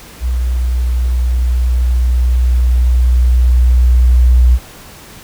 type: tone with level ramp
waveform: sine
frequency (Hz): 61.5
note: B1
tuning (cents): -7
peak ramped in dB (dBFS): -12 to -4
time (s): 0.2-4.59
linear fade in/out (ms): 50
effects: pink hiss -36 dBFS RMS until 5.23 s